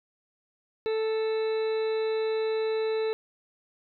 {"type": "harmonic tone with a mistuned harmonic", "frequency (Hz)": 440, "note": "A4", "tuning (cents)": 0, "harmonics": [1, 2, 3, 4, 5, 6, 8, 9], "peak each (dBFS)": [-25, -41, -45, -46, -46, -46, -54, -44], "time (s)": [0.86, 3.13], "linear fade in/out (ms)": 0, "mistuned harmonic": 8, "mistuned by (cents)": 39, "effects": []}